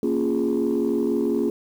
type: chord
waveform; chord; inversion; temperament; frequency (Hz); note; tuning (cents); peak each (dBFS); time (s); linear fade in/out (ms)
sine; Bb minor seventh; none; equal; 233.1 / 277.2 / 349.2 / 415.3; Bb3 / Db4 / F4 / Ab4; 0 / 0 / 0 / 0; -24; 0.03-1.5; 2
effects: tanh soft clip ceiling -14 dBFS + 8-bit